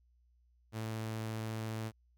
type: tone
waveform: sawtooth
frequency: 110.7 Hz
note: A2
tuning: 11 cents sharp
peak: -33 dBFS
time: 0.72-1.92 s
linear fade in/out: 50 ms
effects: added 60 Hz sine -66 dBFS peak until 2.17 s